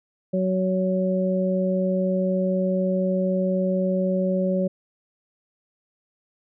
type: harmonic tone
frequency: 186.5 Hz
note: F#3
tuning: 14 cents sharp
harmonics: 1 / 2 / 3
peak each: -22 / -29 / -24 dBFS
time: 0.33-4.68 s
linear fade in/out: 10 ms
effects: none